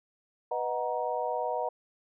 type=chord; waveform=sine; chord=B major seventh; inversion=none; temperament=equal with one note detuned; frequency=493.9 / 622.3 / 740 / 941.5 Hz; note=B4 / D#5 / F#5 / A#5; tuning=0 / 0 / 0 / +17 cents; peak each=-34 dBFS; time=0.51-1.69 s; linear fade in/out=5 ms; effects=none